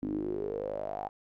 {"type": "tone with band-pass filter sweep", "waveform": "sawtooth", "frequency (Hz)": 51, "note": "G#1", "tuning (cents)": -31, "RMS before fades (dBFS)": -35, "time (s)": [0.02, 1.09], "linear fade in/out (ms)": 10, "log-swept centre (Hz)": [270, 800], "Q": 9.7, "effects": []}